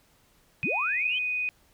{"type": "linear sweep", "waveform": "sine", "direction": "up", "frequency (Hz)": [80.6, 3204], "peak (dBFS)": -29, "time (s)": [0.63, 1.19], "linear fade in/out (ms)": 10}
{"type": "tone", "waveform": "sine", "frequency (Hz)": 2489, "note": "D#7", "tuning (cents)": 0, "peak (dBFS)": -26, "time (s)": [0.63, 1.49], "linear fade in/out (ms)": 0}
{"effects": ["pink hiss -63 dBFS RMS until 1.73 s"]}